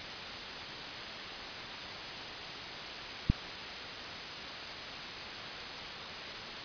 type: click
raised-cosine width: 5 ms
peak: -12 dBFS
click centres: 3.3 s
effects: white hiss -40 dBFS RMS until 6.64 s + resampled to 11025 Hz